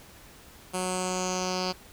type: tone with low-pass filter sweep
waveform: 10% pulse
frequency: 183.8 Hz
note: F#3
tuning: 11 cents flat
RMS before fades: -30 dBFS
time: 0.73-1.73 s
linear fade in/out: 20 ms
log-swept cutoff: 9600 to 4800 Hz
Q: 5
effects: pink hiss -51 dBFS RMS until 1.92 s